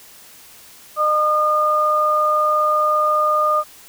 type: tone pair together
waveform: sine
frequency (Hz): 608.5 / 1217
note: D#5 / D#6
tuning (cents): -39 / -39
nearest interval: octave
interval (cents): 1200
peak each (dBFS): -20 / -15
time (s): 0.96-3.64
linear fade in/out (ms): 50
effects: white hiss -44 dBFS RMS until 3.88 s